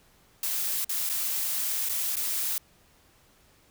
blue noise with dropouts, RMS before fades -29 dBFS, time 0.43-2.58 s, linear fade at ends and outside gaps 2 ms, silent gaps 0.846-0.893 / 1.093-1.097 / 1.889-1.894 / 2.157-2.167 s, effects pink hiss -61 dBFS RMS until 3.7 s

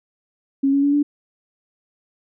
sine tone with pitch steps, 274 / 279.4 / 285 / 290.6 Hz, C#4 / C#4 / C#4 / D4, -20 / +14 / +48 / -18 cents, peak -14 dBFS, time 0.63-1.03 s, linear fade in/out 10 ms, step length 100 ms, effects none

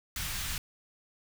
pink band-stop noise, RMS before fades -35 dBFS, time 0.16-0.58 s, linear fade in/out 2 ms, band 110 to 1600 Hz, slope 12 dB/octave, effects none

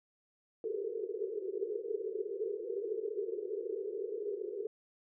pink band-pass noise, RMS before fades -38 dBFS, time 0.64-4.67 s, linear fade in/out 2 ms, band 380 to 460 Hz, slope 96 dB/octave, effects none

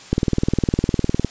click train, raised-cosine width 3 ms, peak -4 dBFS, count 23, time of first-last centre 0.13-1.247 s, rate 19.7 Hz, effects white hiss -41 dBFS RMS until 1.3 s + resampled to 16000 Hz

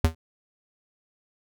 square tone with exponential decay, 80.9 Hz, E2, 32 cents flat, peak -14 dBFS, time 0.04-0.15 s, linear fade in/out 5 ms, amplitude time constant 23 ms, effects none

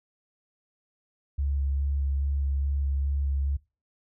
sine tone with vibrato, 69.6 Hz, C#2, 8 cents sharp, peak -24 dBFS, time 1.38-3.57 s, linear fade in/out 10 ms, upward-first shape square, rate 2.4 Hz, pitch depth 12 cents each way, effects noise-tail reverb RT60 0.3 s tail -23 dB re dry

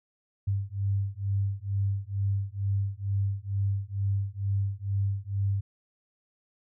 sine beating tone pair, 98 / 100.2 Hz, G2 / G2, 0 / +38 cents, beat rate 2.2 Hz, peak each -29 dBFS, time 0.47-5.61 s, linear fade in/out 10 ms, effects none

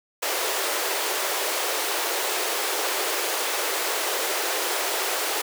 pink high-pass noise, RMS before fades -26 dBFS, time 0.22-5.42 s, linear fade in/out 10 ms, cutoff 360 Hz, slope 48 dB/octave, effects none

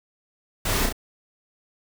pink noise with echo, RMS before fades -25 dBFS, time 0.65-0.86 s, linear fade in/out 5 ms, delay 33 ms, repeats 2, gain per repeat -3 dB, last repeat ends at 0.926 s, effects none

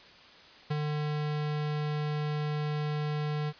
square tone with ADSR envelope, 150 Hz, D3, 37 cents sharp, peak -27 dBFS, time 0.7-3.53 s, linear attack 11 ms, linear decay 27 ms, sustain -3 dB, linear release 47 ms, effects white hiss -53 dBFS RMS until 3.59 s + resampled to 11025 Hz

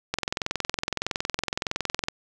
click train, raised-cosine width 0.2 ms, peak -8 dBFS, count 43, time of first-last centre 0.14-2.084 s, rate 21.6 Hz, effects none

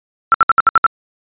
sine tone bursts, 1342 Hz, E6, 31 cents sharp, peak -5 dBFS, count 7, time 0.32-0.864 s, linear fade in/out 0 ms, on 22 ms, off 65 ms, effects resampled to 8000 Hz

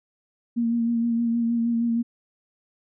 sine tone with vibrato, 233.1 Hz, A#3, in tune, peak -20 dBFS, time 0.56-2.03 s, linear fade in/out 20 ms, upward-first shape sine, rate 6.4 Hz, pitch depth 25 cents each way, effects none

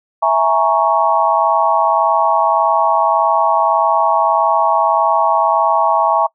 sine chord, A# half-diminished seventh, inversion second, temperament equal, 659.3 / 830.6 / 932.3 / 1108.7 Hz, E5 / G#5 / A#5 / C#6, 0 / 0 / 0 / 0 cents, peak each -16 dBFS, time 0.22-6.27 s, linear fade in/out 10 ms, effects noise-tail reverb RT60 0.1 s tail -24 dB re dry

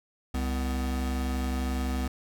square tone pair together, 66.56 / 251.3 Hz, C2 / B3, +30 / +30 cents, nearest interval octave + major seventh, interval 2300 cents, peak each -29 / -34 dBFS, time 0.34-2.08 s, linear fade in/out 5 ms, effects none

